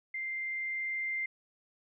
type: tone with level ramp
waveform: sine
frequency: 2093 Hz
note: C7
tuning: in tune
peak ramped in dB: -34 to -31 dBFS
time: 0.14-1.26 s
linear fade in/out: 5 ms
effects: none